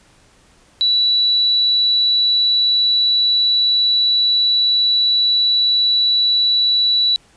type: tone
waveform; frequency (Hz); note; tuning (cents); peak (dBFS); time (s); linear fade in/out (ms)
sine; 3941; B7; -4; -12; 0.81-7.16; 0
effects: pink hiss -52 dBFS RMS until 7.36 s + resampled to 22050 Hz